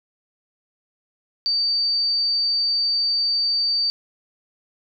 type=tone; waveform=sine; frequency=4614 Hz; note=D8; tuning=31 cents flat; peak=-18 dBFS; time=1.46-3.9 s; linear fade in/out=0 ms; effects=none